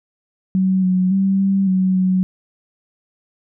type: tone with pitch steps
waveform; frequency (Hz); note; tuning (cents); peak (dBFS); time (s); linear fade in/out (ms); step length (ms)
sine; 188.3 / 184.3 / 193.6 / 194.8 / 187 / 185.8; F#3 / F#3 / G3 / G3 / F#3 / F#3; +31 / -7 / -21 / -11 / +19 / +7; -13; 0.55-2.23; 0; 280
effects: none